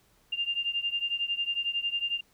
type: beating tone pair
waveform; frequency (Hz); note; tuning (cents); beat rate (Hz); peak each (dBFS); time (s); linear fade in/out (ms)
sine; 2794 / 2805; F7 / F7; 0 / +7; 11; -30 / -32; 0.32-2.21; 10
effects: pink hiss -65 dBFS RMS until 2.33 s